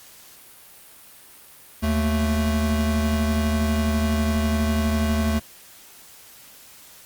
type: tone pair together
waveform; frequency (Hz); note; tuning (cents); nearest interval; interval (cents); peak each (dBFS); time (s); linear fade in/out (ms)
square; 77.38 / 220; D#2 / A3; -9 / 0; octave + tritone; 1809; -23; 1.82-5.4; 20
effects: white hiss -47 dBFS RMS until 7.05 s + Opus 48 kbps